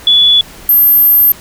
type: tone pair in turn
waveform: sine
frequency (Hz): 3427 / 12939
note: A7 / G#9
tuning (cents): -46 / -46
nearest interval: octave + major seventh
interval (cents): 2300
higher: second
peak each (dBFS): -4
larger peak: neither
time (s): 0.07-0.41 / 0.69-1.32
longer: second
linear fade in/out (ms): 2
effects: pink hiss -34 dBFS RMS until 1.4 s